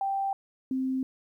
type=tone pair in turn; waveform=sine; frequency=784 / 261.6 Hz; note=G5 / C4; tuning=0 / 0 cents; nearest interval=octave + perfect fifth; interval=1900 cents; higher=first; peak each=-26 dBFS; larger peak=neither; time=0.01-0.33 / 0.71-1.03 s; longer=neither; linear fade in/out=2 ms; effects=11-bit